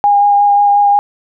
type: tone with vibrato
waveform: sine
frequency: 814 Hz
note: G#5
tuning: 35 cents flat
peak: -6 dBFS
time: 0.04-0.99 s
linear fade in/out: 0 ms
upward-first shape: sine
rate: 5.6 Hz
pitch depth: 12 cents each way
effects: none